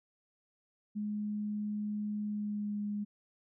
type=tone with pitch glide; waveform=sine; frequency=209.3 to 206.7 Hz; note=G#3 to G#3; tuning=+14 to -8 cents; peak=-33 dBFS; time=0.95-3.05 s; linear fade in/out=20 ms; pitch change=-22 cents; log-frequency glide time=2.24-2.8 s; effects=none